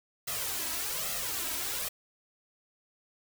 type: noise with flanger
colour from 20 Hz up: white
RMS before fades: -34 dBFS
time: 0.27-1.89 s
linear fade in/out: 10 ms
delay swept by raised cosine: 1.5 to 3.1 ms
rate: 1.2 Hz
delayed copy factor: +0.7
effects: none